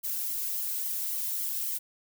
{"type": "noise with flanger", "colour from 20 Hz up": "violet", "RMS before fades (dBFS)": -32, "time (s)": [0.03, 1.79], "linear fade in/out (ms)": 20, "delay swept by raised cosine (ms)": [0.94, 1.94], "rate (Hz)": 3.6, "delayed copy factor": 0.55, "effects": []}